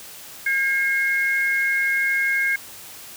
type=tone pair together; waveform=sine; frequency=1615 / 2156 Hz; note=G#6 / C#7; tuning=-49 / -49 cents; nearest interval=perfect fourth; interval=500 cents; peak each=-21 dBFS; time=0.46-2.56 s; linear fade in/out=5 ms; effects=white hiss -40 dBFS RMS until 3.16 s